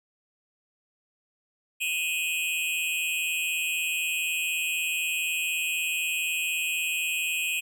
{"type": "tone cluster", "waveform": "square", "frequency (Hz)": [2498, 2662, 2925, 3202], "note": ["D#7", "E7", "F#7", "G7"], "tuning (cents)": [6, 16, -21, 36], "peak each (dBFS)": [-29, -33, -37, -37], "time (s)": [1.8, 7.61], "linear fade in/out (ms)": 20, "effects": []}